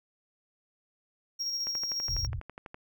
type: tone with tremolo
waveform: triangle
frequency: 5588 Hz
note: F8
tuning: in tune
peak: -28 dBFS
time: 1.39-2.27 s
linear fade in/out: 20 ms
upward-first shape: square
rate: 14 Hz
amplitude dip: 30%
type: click train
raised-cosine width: 0.5 ms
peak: -27 dBFS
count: 14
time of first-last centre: 1.67-2.744 s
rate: 12.1 Hz
type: low-pass noise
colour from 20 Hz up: white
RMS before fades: -34 dBFS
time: 2.08-2.41 s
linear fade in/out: 20 ms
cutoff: 130 Hz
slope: 96 dB/octave
effects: none